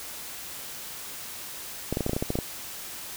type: clicks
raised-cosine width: 2 ms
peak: -13 dBFS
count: 11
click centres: 1.926 / 1.971 / 2.007 / 2.064 / 2.095 / 2.133 / 2.165 / 2.225 / 2.304 / 2.355 / 2.388 s
effects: white hiss -39 dBFS RMS until 3.16 s